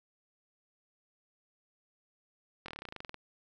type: slowing click train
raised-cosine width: 0.3 ms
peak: -26 dBFS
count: 15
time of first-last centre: 2.66-3.143 s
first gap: 23 ms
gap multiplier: 1.06
effects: none